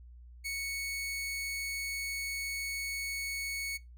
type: tone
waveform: sawtooth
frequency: 2217 Hz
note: C#7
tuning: in tune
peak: -31 dBFS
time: 0.44-3.78 s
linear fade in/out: 20 ms
effects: noise-tail reverb RT60 0.2 s tail -20 dB re dry + added 60 Hz sine -49 dBFS peak until 3.97 s